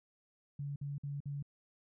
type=tone bursts; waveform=sine; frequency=142.3 Hz; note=C#3; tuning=46 cents sharp; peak=-37 dBFS; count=4; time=0.59-1.426 s; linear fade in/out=5 ms; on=170 ms; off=52 ms; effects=none